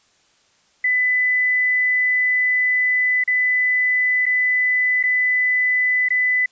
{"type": "tone with dropouts", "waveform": "sine", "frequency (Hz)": 2000, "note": "B6", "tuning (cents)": 21, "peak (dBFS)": -15, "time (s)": [0.84, 6.46], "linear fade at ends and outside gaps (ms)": 5, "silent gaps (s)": [[3.239, 3.276], [4.257, 4.263], [5.029, 5.036], [6.087, 6.104]], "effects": ["white hiss -59 dBFS RMS until 6.51 s", "resampled to 16000 Hz"]}